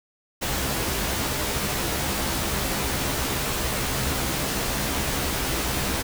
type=noise with comb filter; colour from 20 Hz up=pink; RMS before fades=-26 dBFS; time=0.41-6.03 s; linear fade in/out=20 ms; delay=15 ms; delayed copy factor=+0.6; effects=none